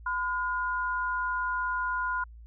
sine tone pair together, 1011.4 / 1429 Hz, B5 / F6, +41 / +39 cents, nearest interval tritone, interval 598 cents, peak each -30 / -30 dBFS, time 0.06-2.24 s, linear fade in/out 5 ms, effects added 57 Hz sine -45 dBFS peak until 2.46 s

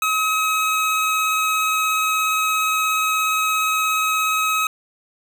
25% pulse tone with vibrato, 1275 Hz, D#6, 42 cents sharp, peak -14 dBFS, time 0.02-4.67 s, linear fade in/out 2 ms, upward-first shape triangle, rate 17 Hz, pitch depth 8 cents each way, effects none

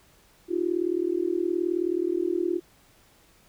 sine tone with amplitude modulation, 349.2 Hz, F4, in tune, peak -19 dBFS, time 0.48-2.61 s, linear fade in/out 50 ms, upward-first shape sine, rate 39 Hz, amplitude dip 95%, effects pink hiss -59 dBFS RMS until 3.48 s

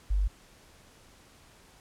sine tone, 49 Hz, G1, in tune, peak -23 dBFS, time 0.1-0.28 s, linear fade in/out 10 ms, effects pink hiss -57 dBFS RMS until 1.8 s + low-pass 11000 Hz 12 dB/octave

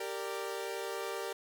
sawtooth chord, G minor, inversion none, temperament equal with one note detuned, 392 / 462.4 / 587.3 Hz, G4 / Bb4 / D5, 0 / -14 / 0 cents, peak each -36 / -36 / -39 dBFS, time 0-1.33 s, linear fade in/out 5 ms, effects none

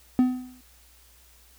triangle tone with exponential decay, 252.7 Hz, B3, 40 cents sharp, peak -12 dBFS, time 0.19-0.61 s, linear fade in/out 1 ms, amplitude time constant 91 ms, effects added 60 Hz sine -57 dBFS peak until 1.58 s + white hiss -57 dBFS RMS until 1.58 s

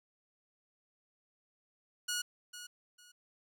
10% pulse tone with echo, 1451 Hz, F#6, 34 cents flat, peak -25 dBFS, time 2.08-2.22 s, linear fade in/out 10 ms, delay 450 ms, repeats 2, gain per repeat -12 dB, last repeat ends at 3.12 s, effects none

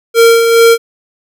square tone with tremolo, 461 Hz, A#4, 19 cents flat, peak -3 dBFS, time 0.14-0.78 s, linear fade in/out 50 ms, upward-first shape sine, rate 2.4 Hz, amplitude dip 45%, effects none

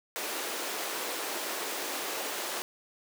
pink high-pass noise, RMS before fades -35 dBFS, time 0.16-2.62 s, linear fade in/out 0 ms, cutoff 330 Hz, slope 24 dB/octave, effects none

